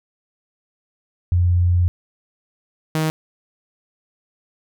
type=tone pair in turn; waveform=sine / sawtooth; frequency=88.3 / 157.33 Hz; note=F2 / D#3; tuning=+20 / +20 cents; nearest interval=minor seventh; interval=1000 cents; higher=second; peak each=-13 / -14 dBFS; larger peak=first; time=1.32-1.88 / 2.95-3.1 s; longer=first; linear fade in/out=0 ms; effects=none